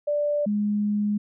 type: tone pair in turn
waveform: sine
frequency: 587.3 / 207.6 Hz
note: D5 / G#3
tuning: 0 / 0 cents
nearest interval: octave + tritone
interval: 1800 cents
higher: first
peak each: -21 dBFS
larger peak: neither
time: 0.07-0.46 / 0.46-1.18 s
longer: second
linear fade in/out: 10 ms
effects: none